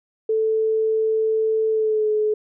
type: tone with pitch glide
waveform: sine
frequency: 440 to 427 Hz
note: A4 to G#4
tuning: 0 to +48 cents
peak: -17 dBFS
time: 0.29-2.34 s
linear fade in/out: 5 ms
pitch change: -52 cents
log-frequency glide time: 1.7-2.09 s
effects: none